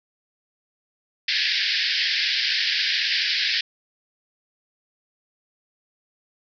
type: band-pass noise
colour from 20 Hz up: white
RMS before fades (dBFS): -23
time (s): 1.28-3.61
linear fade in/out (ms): 5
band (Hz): 1600 to 5200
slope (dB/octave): 96
effects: none